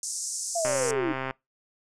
pink band-pass noise, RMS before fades -33 dBFS, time 0.03-0.91 s, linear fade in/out 2 ms, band 5600 to 9300 Hz, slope 48 dB/octave
sine linear sweep, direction down, 698.5 to 293.7 Hz, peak -25 dBFS, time 0.55-1.13 s, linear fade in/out 10 ms
click train, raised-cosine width 0.5 ms, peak -16 dBFS, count 88, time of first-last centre 0.65-1.309 s, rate 132 Hz
effects noise-tail reverb RT60 0.2 s tail -24 dB re dry

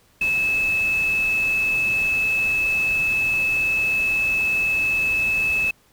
sine tone in noise, 2604 Hz, E7, 22 cents flat, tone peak -18 dBFS, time 0.21-5.71 s, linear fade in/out 5 ms, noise pink, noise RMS -36 dBFS, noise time 0.21-5.71 s, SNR +15 dB, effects pink hiss -58 dBFS RMS until 5.92 s

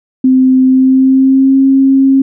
sine tone with pitch glide, 259.4 to 269.2 Hz, C4 to C4, -15 to +49 cents, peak -4 dBFS, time 0.24-2.22 s, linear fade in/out 5 ms, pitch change +64 cents, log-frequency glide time 0.64-1.59 s, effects none

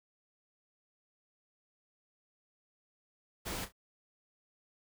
pink noise with echo, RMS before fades -39 dBFS, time 3.45-3.66 s, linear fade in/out 20 ms, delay 32 ms, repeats 2, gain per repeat -12 dB, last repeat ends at 3.724 s, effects none

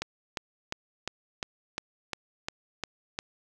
click train, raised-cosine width 0.2 ms, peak -14 dBFS, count 10, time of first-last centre 0.02-3.189 s, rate 2.84 Hz, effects none

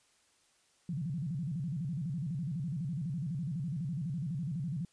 sine tone with vibrato, 153.4 Hz, D#3, 24 cents flat, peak -33 dBFS, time 0.89-4.85 s, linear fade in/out 2 ms, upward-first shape square, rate 12 Hz, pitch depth 220 cents each way, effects white hiss -69 dBFS RMS until 4.92 s + resampled to 22050 Hz

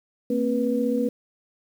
sine tone cluster, 228.7 / 264 / 486.9 Hz, A#3 / C4 / B4, -33 / +16 / -25 cents, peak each -25 dBFS, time 0.3-1.09 s, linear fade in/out 5 ms, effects 8-bit

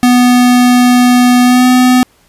square tone with pitch glide, 246.9 to 251.7 Hz, B3 to B3, 0 to +33 cents, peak -5 dBFS, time 0.03-2.03 s, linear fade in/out 0 ms, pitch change +33 cents, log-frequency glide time 1.43-1.66 s, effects pink hiss -50 dBFS RMS until 2.28 s + resampled to 32000 Hz

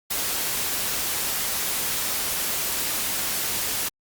white noise, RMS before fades -26 dBFS, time 0.1-3.89 s, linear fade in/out 10 ms, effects Opus 48 kbps

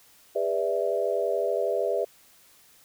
sine chord, E dominant seventh, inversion first, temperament equal with one note detuned, 404.6 / 493.9 / 587.3 / 659.3 Hz, G#4 / B4 / D5 / E5, -45 / 0 / 0 / 0 cents, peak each -29 dBFS, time 0.35-2.05 s, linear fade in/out 10 ms, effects white hiss -57 dBFS RMS until 2.84 s

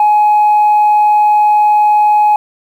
sine tone, 841 Hz, G#5, 22 cents sharp, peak -4 dBFS, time 0-2.36 s, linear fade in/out 2 ms, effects tanh soft clip ceiling -4 dBFS + 7-bit

